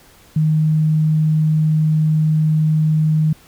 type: tone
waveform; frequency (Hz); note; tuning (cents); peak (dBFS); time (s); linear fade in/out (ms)
sine; 155.56; D#3; 0; -12; 0.36-3.33; 5
effects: pink hiss -48 dBFS RMS until 3.47 s